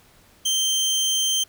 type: tone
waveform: 25% pulse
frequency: 3136 Hz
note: G7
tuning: in tune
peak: -16 dBFS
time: 0.45-1.44 s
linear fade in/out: 10 ms
effects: pink hiss -55 dBFS RMS until 1.48 s